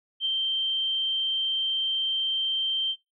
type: tone with ADSR envelope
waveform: sine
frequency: 3136 Hz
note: G7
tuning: in tune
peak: -22 dBFS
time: 0.2-2.96 s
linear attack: 54 ms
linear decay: 10 ms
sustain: -2 dB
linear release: 58 ms
effects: noise-tail reverb RT60 0.2 s tail -22 dB re dry